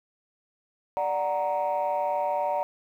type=chord; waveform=sine; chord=D augmented; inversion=none; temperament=equal; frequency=587.3 / 740 / 932.3 Hz; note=D5 / F#5 / A#5; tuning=0 / 0 / 0 cents; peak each=-27 / -28 / -27 dBFS; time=0.97-2.63 s; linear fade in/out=0 ms; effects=tanh soft clip ceiling -19 dBFS + 10-bit